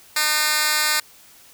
10% pulse tone with high-pass filter, 304.1 Hz, D#4, 40 cents flat, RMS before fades -20 dBFS, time 0.16-1 s, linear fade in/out 5 ms, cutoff 2100 Hz, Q 0.62, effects white hiss -49 dBFS RMS until 1.53 s

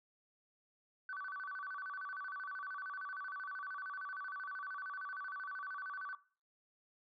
sine tone with vibrato, 1318.5 Hz, E6, in tune, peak -40 dBFS, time 1.09-6.15 s, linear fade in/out 2 ms, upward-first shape square, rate 13 Hz, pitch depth 240 cents each way, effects noise-tail reverb RT60 0.4 s tail -18 dB re dry + tanh soft clip ceiling -36 dBFS

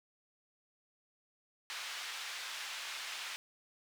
white band-pass noise, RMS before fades -43 dBFS, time 1.7-3.36 s, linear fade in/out 0 ms, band 1200 to 3900 Hz, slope 12 dB/octave, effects none

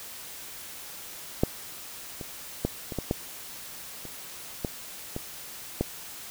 clicks, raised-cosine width 2 ms, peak -7 / -23 / -11 / -21 / -15 / -11 / -27 / -14 / -18 / -11 dBFS, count 10, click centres 1.435 / 2.212 / 2.65 / 2.922 / 2.987 / 3.111 / 4.053 / 4.648 / 5.164 / 5.81 s, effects white hiss -42 dBFS RMS until 6.3 s

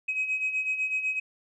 sine beating tone pair, 2531 / 2539 Hz, D#7 / D#7, +29 / +34 cents, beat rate 8 Hz, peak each -32 / -26 dBFS, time 0.08-1.2 s, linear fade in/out 10 ms, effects tanh soft clip ceiling -21 dBFS

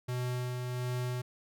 square tone with tremolo, 124.6 Hz, B2, 16 cents sharp, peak -32 dBFS, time 0.08-1.22 s, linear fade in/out 10 ms, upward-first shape sine, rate 1.4 Hz, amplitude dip 30%, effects none

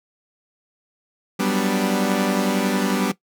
sawtooth chord, G major seventh, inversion third, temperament equal, 185 / 196 / 246.9 / 293.7 Hz, F#3 / G3 / B3 / D4, 0 / 0 / 0 / 0 cents, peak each -23 / -18 / -20 / -22 dBFS, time 1.39-3.12 s, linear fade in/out 10 ms, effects noise-tail reverb RT60 0.1 s tail -17 dB re dry

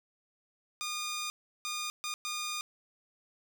10% pulse tone bursts at uneven times, 1219 Hz, D#6, 36 cents flat, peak -26 dBFS, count 4, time 0.81-1.3 / 1.65-1.9 / 2.04-2.14 / 2.25-2.61 s, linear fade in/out 0 ms, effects none

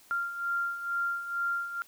sine beating tone pair, 1388 / 1390.2 Hz, F6 / F6, -11 / -8 cents, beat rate 2.2 Hz, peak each -36 / -30 dBFS, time 0.11-1.82 s, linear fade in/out 0 ms, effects white hiss -58 dBFS RMS until 1.87 s

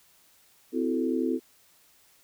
sine chord, F# half-diminished seventh, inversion second, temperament equal with one note detuned, 257.7 / 329.6 / 370 / 440 Hz, C4 / E4 / F#4 / A4, -26 / 0 / 0 / 0 cents, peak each -28 / -29 / -33 / -32 dBFS, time 0.72-1.4 s, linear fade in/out 50 ms, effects white hiss -61 dBFS RMS until 2.23 s

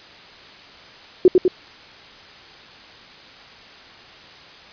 sine tone with echo, 365.5 Hz, F#4, 21 cents flat, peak -6 dBFS, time 1.25-1.28 s, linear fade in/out 2 ms, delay 100 ms, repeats 2, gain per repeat -3 dB, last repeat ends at 1.48 s, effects white hiss -43 dBFS RMS until 4.72 s + resampled to 11025 Hz

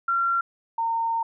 sine tone pair in turn, 1371 / 915 Hz, F6 / A#5, -32 / -32 cents, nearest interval perfect fifth, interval 700 cents, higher first, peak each -20 / -22 dBFS, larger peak first, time 0.08-0.41 / 0.78-1.23 s, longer second, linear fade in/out 5 ms, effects none

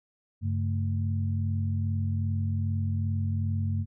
sine tone cluster, 96.3 / 138.8 / 222.3 Hz, G2 / C#3 / A3, -30 / +3 / +18 cents, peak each -26 / -35 / -35 dBFS, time 0.41-3.86 s, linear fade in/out 50 ms, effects none

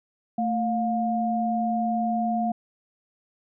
sine tone pair together, 223.8 / 708.9 Hz, A3 / F5, +30 / +26 cents, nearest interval octave + minor sixth, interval 1996 cents, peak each -25 dBFS, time 0.38-2.52 s, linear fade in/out 5 ms, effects none

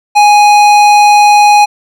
sine tone with tanh clipping, 830 Hz, G#5, 1 cent flat, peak -4 dBFS, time 0.15-1.66 s, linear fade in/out 20 ms, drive 17 dB, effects none

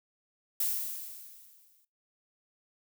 violet noise with exponential decay, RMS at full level -28 dBFS, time 0.6-1.85 s, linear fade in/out 5 ms, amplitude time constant 270 ms, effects noise-tail reverb RT60 0.2 s tail -19 dB re dry

